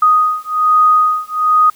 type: beating tone pair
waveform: sine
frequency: 1244.5 / 1245.7 Hz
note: D#6 / D#6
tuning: 0 / +2 cents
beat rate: 1.2 Hz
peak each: -12 dBFS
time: 0.02-1.7 s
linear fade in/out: 5 ms
effects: white hiss -46 dBFS RMS until 1.75 s